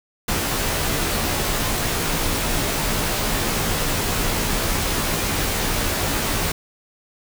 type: noise with comb filter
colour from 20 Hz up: pink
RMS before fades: -22 dBFS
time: 0.28-6.52 s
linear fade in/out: 5 ms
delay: 16 ms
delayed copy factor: -0.65
effects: none